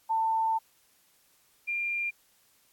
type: tone pair in turn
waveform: sine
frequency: 893 / 2393 Hz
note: A5 / D7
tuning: +25 / +32 cents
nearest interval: octave + perfect fourth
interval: 1707 cents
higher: second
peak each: -24 / -28 dBFS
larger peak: first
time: 0.09-0.59 / 1.67-2.11 s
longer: first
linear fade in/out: 20 ms
effects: white hiss -65 dBFS RMS until 2.72 s + AAC 64 kbps